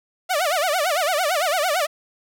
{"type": "tone with vibrato", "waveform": "sawtooth", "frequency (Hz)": 659.3, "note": "E5", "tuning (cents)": 0, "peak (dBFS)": -15, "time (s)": [0.29, 1.87], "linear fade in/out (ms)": 20, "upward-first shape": "sine", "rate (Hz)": 8.9, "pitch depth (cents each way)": 240, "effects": []}